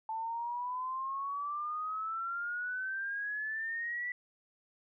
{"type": "exponential sweep", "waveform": "sine", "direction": "up", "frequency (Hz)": [880, 1975.5], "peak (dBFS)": -34, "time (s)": [0.09, 4.12], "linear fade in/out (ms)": 2, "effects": []}